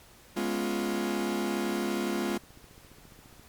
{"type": "chord", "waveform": "40% pulse", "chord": "C# dominant seventh", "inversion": "second", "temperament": "equal with one note detuned", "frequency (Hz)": [207.7, 245, 277.2, 349.2], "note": ["G#3", "B3", "C#4", "E#4"], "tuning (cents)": [0, -14, 0, 0], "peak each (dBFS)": [-32, -34, -36, -31], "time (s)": [0.36, 2.38], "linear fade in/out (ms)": 10}
{"type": "click train", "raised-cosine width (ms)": 3, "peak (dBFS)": -40, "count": 17, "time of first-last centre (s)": [2.3, 3.396], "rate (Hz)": 14.6}
{"effects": ["pink hiss -55 dBFS RMS until 3.48 s", "MP3 96 kbps"]}